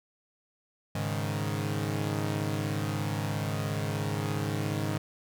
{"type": "chord", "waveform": "sawtooth", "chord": "Ab suspended fourth", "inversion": "none", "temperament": "equal", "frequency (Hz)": [103.83, 138.59, 155.56], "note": ["Ab2", "Db3", "Eb3"], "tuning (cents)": [0, 0, 0], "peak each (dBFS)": [-28, -31, -30], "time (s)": [0.95, 4.98], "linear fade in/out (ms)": 5, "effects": []}